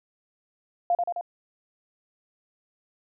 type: tone with echo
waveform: sine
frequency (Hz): 698.5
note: F5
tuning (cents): 0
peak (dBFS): -19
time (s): 0.9-0.95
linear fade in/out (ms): 2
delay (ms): 87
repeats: 3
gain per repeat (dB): -3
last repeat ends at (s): 1.211
effects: none